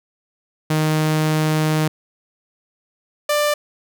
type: tone pair in turn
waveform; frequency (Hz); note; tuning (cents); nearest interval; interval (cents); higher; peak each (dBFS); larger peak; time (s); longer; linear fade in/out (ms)
sawtooth; 155.4 / 591.8; D#3 / D5; -2 / +13; octave + major seventh; 2315; second; -12; neither; 0.7-1.88 / 3.29-3.54; first; 5
effects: none